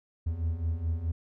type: beating tone pair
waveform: triangle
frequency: 79 / 83.7 Hz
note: D#2 / E2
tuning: +27 / +27 cents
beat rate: 4.7 Hz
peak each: -32 / -27 dBFS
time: 0.26-1.12 s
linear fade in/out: 10 ms
effects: none